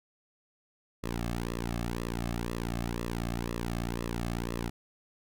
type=tone with flanger; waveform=sawtooth; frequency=58.27 Hz; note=A#1; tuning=in tune; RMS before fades=-34 dBFS; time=1.03-4.7 s; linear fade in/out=10 ms; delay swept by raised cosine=1.3 to 2.12 ms; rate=2 Hz; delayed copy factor=-0.9; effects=none